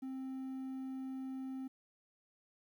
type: tone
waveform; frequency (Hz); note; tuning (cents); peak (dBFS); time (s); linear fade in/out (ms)
triangle; 263.5; C4; +12; -38; 0.02-1.68; 10
effects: 12-bit